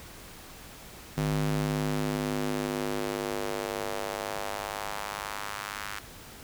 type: tone with high-pass filter sweep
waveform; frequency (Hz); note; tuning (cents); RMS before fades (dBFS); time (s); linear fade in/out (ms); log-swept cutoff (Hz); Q
square; 51; G#1; -31; -32; 1.17-5.99; 5; 130 to 1400; 1.5
effects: pink hiss -47 dBFS RMS until 6.43 s